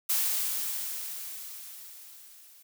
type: noise with level ramp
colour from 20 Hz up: blue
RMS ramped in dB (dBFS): -26 to -55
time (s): 0.09-2.63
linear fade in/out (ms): 10
effects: none